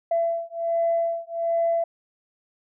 sine beating tone pair, 671 / 672.3 Hz, E5 / E5, +31 / +34 cents, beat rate 1.3 Hz, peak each -24 dBFS, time 0.11-1.84 s, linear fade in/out 5 ms, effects tanh soft clip ceiling -14 dBFS

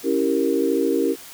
sine chord, C# diminished seventh, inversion none, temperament equal, 277.2 / 329.6 / 392 / 466.2 Hz, C#4 / E4 / G4 / Bb4, 0 / 0 / 0 / 0 cents, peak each -23 dBFS, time 0.03-1.16 s, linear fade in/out 50 ms, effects white hiss -41 dBFS RMS until 1.33 s

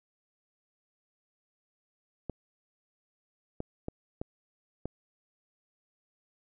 clicks, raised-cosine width 2 ms, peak -21 dBFS, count 5, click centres 2.297 / 3.604 / 3.884 / 4.215 / 4.856 s, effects none

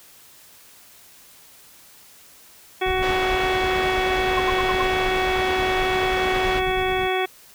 harmonic tone, 373.2 Hz, F#4, 15 cents sharp, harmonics 1 / 2 / 3 / 4 / 5 / 6 / 7 / 9, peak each -23 / -25 / -32 / -33 / -31 / -30 / -34 / -32 dBFS, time 2.81-7.26 s, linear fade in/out 10 ms
brown noise with tremolo, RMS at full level -31 dBFS, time 2.86-7.08 s, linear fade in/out 5 ms, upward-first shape square, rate 9.2 Hz, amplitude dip 45%
pink band-pass noise, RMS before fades -30 dBFS, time 3.02-6.6 s, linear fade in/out 10 ms, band 350 to 3400 Hz, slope 12 dB/octave
sine tone bursts, 1078 Hz, C#6, 49 cents flat, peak -21 dBFS, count 5, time 4.37-4.824 s, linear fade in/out 5 ms, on 30 ms, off 76 ms
effects white hiss -49 dBFS RMS until 7.54 s

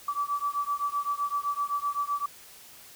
sine beating tone pair, 1150 / 1157.8 Hz, D6 / D6, -37 / -25 cents, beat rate 7.8 Hz, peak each -30 dBFS, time 0.08-2.26 s, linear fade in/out 5 ms, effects white hiss -50 dBFS RMS until 2.95 s

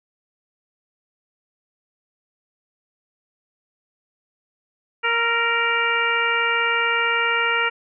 harmonic tone with a mistuned harmonic, 467 Hz, A#4, 3 cents sharp, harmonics 1 / 2 / 3 / 4 / 5 / 6, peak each -28 / -27 / -22 / -25 / -24 / -27 dBFS, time 5.03-7.7 s, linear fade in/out 20 ms, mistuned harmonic 3, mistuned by -23 cents, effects none

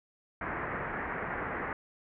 white low-pass noise, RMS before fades -36 dBFS, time 0.41-1.73 s, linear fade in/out 2 ms, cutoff 2000 Hz, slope 48 dB/octave, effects none

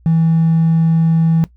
triangle tone with hard clipping, 163.5 Hz, E3, 14 cents flat, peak -10 dBFS, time 0.06-1.44 s, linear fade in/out 0 ms, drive 4 dB, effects noise-tail reverb RT60 0.1 s tail -17 dB re dry + added 60 Hz sine -45 dBFS peak until 1.56 s

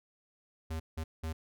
square tone bursts at uneven times, 80.2 Hz, E2, 47 cents flat, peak -35 dBFS, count 3, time 0.7-0.8 / 0.97-1.04 / 1.23-1.33 s, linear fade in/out 10 ms, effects none

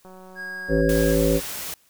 click train, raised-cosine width 1 ms, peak -32 dBFS, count 142, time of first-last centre 0.05-0.808 s, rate 186 Hz
triangle tone, 1639 Hz, G#6, 23 cents flat, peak -29 dBFS, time 0.35-1.16 s, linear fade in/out 50 ms
harmonic tone, 54.8 Hz, A1, 6 cents flat, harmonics 1 / 3 / 5 / 7 / 9 / 10, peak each -24 / -24 / -24 / -24 / -24 / -24 dBFS, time 0.68-1.41 s, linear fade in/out 50 ms
white noise, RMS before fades -32 dBFS, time 0.89-1.74 s, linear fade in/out 2 ms
effects white hiss -60 dBFS RMS until 1.89 s

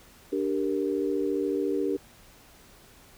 sine chord, G minor, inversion second, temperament equal, 293.7 / 392 / 466.2 Hz, D4 / G4 / Bb4, 0 / 0 / 0 cents, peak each -29 / -28 / -31 dBFS, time 0.32-1.97 s, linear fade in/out 10 ms, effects pink hiss -54 dBFS RMS until 3.17 s

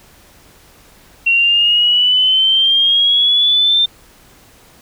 sine exponential sweep, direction up, 2730 to 3599 Hz, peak -9 dBFS, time 1.26-3.86 s, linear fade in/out 10 ms, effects pink hiss -46 dBFS RMS until 4.81 s

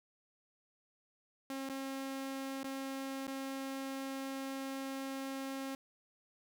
sawtooth tone with dropouts, 269.6 Hz, C#4, 48 cents flat, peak -35 dBFS, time 1.5-5.75 s, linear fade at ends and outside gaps 2 ms, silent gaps 1.691-1.697 / 2.633-2.643 / 3.27-3.278 s, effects none

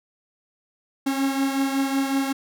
45% pulse beating tone pair, 270.9 / 276.3 Hz, C#4 / C#4, -40 / -6 cents, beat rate 5.4 Hz, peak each -22 / -28 dBFS, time 1.06-2.33 s, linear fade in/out 10 ms, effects none

